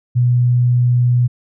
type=tone; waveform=sine; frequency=122.7 Hz; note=B2; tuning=11 cents flat; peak=-10 dBFS; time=0.15-1.28 s; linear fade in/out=20 ms; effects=none